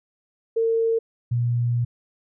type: tone pair in turn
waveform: sine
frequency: 454.3 / 119.91 Hz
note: A#4 / A#2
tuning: -45 / +49 cents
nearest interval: octave + major seventh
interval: 2306 cents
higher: first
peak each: -18 / -19 dBFS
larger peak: first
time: 0.56-0.99 / 1.31-1.85 s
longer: second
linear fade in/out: 10 ms
effects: none